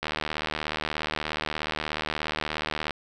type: click train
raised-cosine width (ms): 0.3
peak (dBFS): -12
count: 222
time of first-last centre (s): 0.03-2.908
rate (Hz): 76.8
effects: none